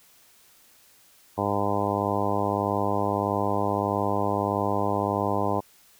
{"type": "harmonic tone", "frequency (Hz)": 101.6, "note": "G#2", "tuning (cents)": -38, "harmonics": [1, 2, 3, 4, 5, 6, 7, 8, 9, 10], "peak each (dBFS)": [-32, -32, -32, -32, -32, -32, -32, -32, -32, -32], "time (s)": [1.37, 5.61], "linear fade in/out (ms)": 20, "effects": ["white hiss -57 dBFS RMS until 5.99 s"]}